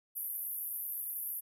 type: band-pass noise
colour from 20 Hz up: pink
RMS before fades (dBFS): -39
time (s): 0.15-1.41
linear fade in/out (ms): 20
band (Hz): 11000 to 14000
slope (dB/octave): 96
effects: none